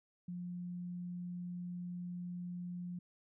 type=tone; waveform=sine; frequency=177.1 Hz; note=F3; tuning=24 cents sharp; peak=-40 dBFS; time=0.28-2.99 s; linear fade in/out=5 ms; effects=none